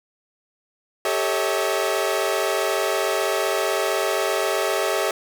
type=chord; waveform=sawtooth; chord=A dominant seventh; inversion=third; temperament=equal with one note detuned; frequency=392 / 440 / 554.4 / 642.3 Hz; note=G4 / A4 / C#5 / E5; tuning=0 / 0 / 0 / -45 cents; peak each=-22 / -23 / -23 / -21 dBFS; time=1.05-5.11 s; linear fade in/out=2 ms; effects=none

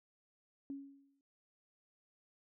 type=tone with exponential decay; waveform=sine; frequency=277.2 Hz; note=C#4; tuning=in tune; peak=-38 dBFS; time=0.7-1.21 s; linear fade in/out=1 ms; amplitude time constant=110 ms; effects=noise-tail reverb RT60 0.1 s tail -18 dB re dry

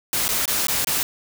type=noise with dropouts; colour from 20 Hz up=white; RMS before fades=-22 dBFS; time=0.13-1.03 s; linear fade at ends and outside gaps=1 ms; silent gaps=0.281-0.289 / 0.456-0.478 / 0.67-0.683 / 0.846-0.871 s; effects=none

